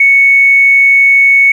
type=tone with tanh clipping; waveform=triangle; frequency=2217 Hz; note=C#7; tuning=in tune; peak=-3 dBFS; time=0-1.52 s; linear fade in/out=5 ms; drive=3 dB; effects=none